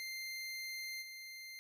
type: tone with level steps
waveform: 25% pulse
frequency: 2093 Hz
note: C7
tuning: in tune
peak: -38 / -44 dBFS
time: 0-1.59 s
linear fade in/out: 0 ms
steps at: 1.01 s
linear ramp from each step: 20 ms
effects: none